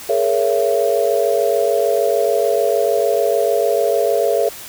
sine chord, A# half-diminished seventh, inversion third, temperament just, 419.5 / 466.2 / 559.4 / 671.3 Hz, G#4 / A#4 / C#5 / E5, +17 / 0 / +16 / +31 cents, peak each -19 dBFS, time 0.09-4.49 s, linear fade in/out 5 ms, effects white hiss -34 dBFS RMS until 4.68 s

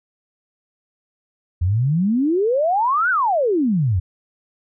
sine exponential two-way sweep, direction up then down, 82.41 to 1551 to 82.41 Hz, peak -15 dBFS, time 1.61-4 s, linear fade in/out 10 ms, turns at 3.1 s, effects none

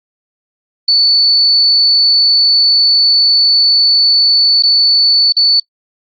sine tone with dropouts, 4474 Hz, C#8, 15 cents sharp, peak -6 dBFS, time 0.88-5.6 s, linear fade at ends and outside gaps 5 ms, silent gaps 4.625-4.634 / 5.324-5.366 s, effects noise-tail reverb RT60 0.1 s tail -24 dB re dry + Opus 24 kbps

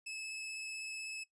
sawtooth tone with vibrato, 2600 Hz, E7, 24 cents flat, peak -38 dBFS, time 0.06-1.24 s, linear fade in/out 10 ms, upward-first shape sine, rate 16 Hz, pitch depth 11 cents each way, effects noise-tail reverb RT60 0.1 s tail -17 dB re dry + resampled to 24000 Hz

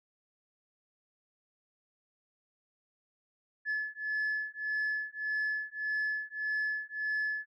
sine beating tone pair, 1719 / 1720.7 Hz, A6 / A6, -41 / -39 cents, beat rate 1.7 Hz, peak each -33 / -33 dBFS, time 3.65-7.46 s, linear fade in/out 50 ms, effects tanh soft clip ceiling -27 dBFS

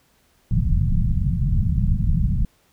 pink low-pass noise, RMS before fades -19 dBFS, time 0.51-2.45 s, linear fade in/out 2 ms, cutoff 190 Hz, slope 48 dB/octave, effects pink hiss -61 dBFS RMS until 2.72 s

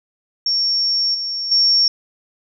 sine tone with level steps, 5490 Hz, F8, 31 cents flat, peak -15 / -21 / -11 dBFS, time 0.46-1.88 s, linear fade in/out 2 ms, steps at 1.14 / 1.51 s, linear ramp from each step 10 ms, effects none

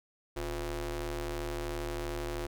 sawtooth ring-modulated tone, 155.56 Hz, D#3, in tune, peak -27 dBFS, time 0.36-2.47 s, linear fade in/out 10 ms, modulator 197 Hz, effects none

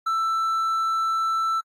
triangle tone, 1328 Hz, E6, 12 cents sharp, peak -19 dBFS, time 0.06-1.61 s, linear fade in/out 10 ms, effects AAC 48 kbps

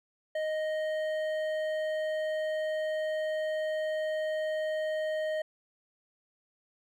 sine tone with hard clipping, 622.3 Hz, D#5, in tune, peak -31 dBFS, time 0.35-5.42 s, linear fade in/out 5 ms, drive 9 dB, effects none

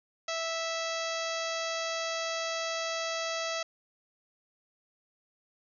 harmonic tone, 657 Hz, E5, 6 cents flat, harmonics 1 / 2 / 3 / 4 / 5 / 6 / 7 / 8 / 9 / 10, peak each -35 / -38 / -40 / -41 / -42 / -43 / -43 / -44 / -45 / -45 dBFS, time 0.28-3.63 s, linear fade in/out 5 ms, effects none

